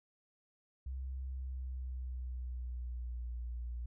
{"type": "tone with pitch glide", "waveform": "sine", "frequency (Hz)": [65.41, 59.64], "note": ["C2", "A#1"], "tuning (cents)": [0, 40], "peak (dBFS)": -38, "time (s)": [0.86, 3.86], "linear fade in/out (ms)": 5, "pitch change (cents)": -160, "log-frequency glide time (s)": [1.24, 3.34], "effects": []}